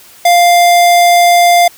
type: tone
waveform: square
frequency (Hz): 698.5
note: F5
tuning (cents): 0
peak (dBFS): -5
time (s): 0.25-1.68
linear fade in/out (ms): 5
effects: white hiss -39 dBFS RMS until 1.77 s